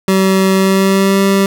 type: tone with pitch glide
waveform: 25% pulse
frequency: 191 to 195.8 Hz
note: G3 to G3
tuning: -45 to -2 cents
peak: -5 dBFS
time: 0.08-1.46 s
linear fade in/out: 2 ms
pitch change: +43 cents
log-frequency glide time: 0.54-1.21 s
effects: none